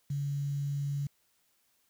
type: tone with quantisation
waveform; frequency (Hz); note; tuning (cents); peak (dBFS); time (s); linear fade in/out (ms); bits
sine; 141.8; C#3; +40; -30; 0.1-1.07; 5; 9
effects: white hiss -72 dBFS RMS until 1.89 s